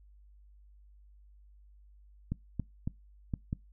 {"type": "clicks", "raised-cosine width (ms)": 5, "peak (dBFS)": -20, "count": 5, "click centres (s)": [2.32, 2.597, 2.875, 3.338, 3.529], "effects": ["noise-tail reverb RT60 0.2 s tail -23 dB re dry", "added 50 Hz sine -55 dBFS peak until 3.72 s"]}